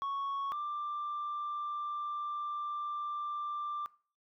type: tone pair in turn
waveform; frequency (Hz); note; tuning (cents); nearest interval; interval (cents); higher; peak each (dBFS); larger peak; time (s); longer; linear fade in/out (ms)
sine; 1108.7 / 1182.3; C#6 / D6; 0 / +11; minor second; 111; second; -30 / -33; first; 0.02-0.52 / 0.52-3.86; second; 0
effects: noise-tail reverb RT60 0.4 s tail -20 dB re dry + tanh soft clip ceiling -32 dBFS